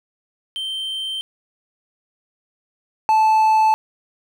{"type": "tone pair in turn", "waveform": "triangle", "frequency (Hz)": [3123, 873.6], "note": ["G7", "A5"], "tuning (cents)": [-7, -13], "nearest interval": "octave + minor seventh", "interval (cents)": 2206, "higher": "first", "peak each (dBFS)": [-22, -10], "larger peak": "second", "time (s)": [[0.56, 1.21], [3.09, 3.74]], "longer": "neither", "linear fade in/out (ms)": 0, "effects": []}